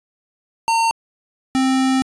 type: tone pair in turn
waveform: square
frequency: 911 / 262.8 Hz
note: A#5 / C4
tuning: -40 / +8 cents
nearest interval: octave + minor seventh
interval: 2152 cents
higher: first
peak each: -15 / -15 dBFS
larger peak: neither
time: 0.68-0.91 / 1.55-2.02 s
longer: second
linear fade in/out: 0 ms
effects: resampled to 22050 Hz